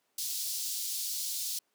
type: high-pass noise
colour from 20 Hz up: pink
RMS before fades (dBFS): -35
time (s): 0.18-1.59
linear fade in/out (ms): 5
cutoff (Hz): 4200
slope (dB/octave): 24
effects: pink hiss -75 dBFS RMS until 1.74 s + high-pass 300 Hz 12 dB/octave